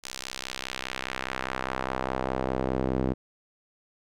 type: tone with band-pass filter sweep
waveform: sawtooth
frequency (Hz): 64.9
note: C2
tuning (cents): -13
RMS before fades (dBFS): -31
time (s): 0.03-3.14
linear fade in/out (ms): 20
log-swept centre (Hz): 6100 to 310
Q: 0.97
effects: none